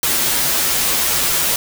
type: noise with comb filter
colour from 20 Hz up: white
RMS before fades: -17 dBFS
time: 0.03-1.56 s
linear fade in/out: 2 ms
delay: 10 ms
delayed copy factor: -0.85
effects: none